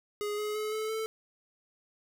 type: tone with pitch steps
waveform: square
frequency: 415.3 / 421.6 / 428 / 434.4 / 441 Hz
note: G#4 / G#4 / A4 / A4 / A4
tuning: 0 / +26 / -48 / -22 / +4 cents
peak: -32 dBFS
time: 0.21-1.06 s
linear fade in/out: 0 ms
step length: 170 ms
effects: none